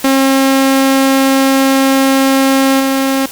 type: tone with level steps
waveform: sawtooth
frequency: 269.1 Hz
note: C4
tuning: 49 cents sharp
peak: -4 / -7 dBFS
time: 0.04-3.26 s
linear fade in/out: 5 ms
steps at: 2.79 s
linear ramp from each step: 20 ms
effects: white hiss -29 dBFS RMS until 3.31 s + Opus 48 kbps